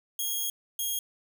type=tone pair in turn; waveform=5% pulse; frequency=3272 / 3260 Hz; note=G#7 / G#7; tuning=-26 / -33 cents; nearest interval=unison; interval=7 cents; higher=first; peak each=-20 dBFS; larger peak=neither; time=0.19-0.5 / 0.79-0.99 s; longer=first; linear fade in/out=2 ms; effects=none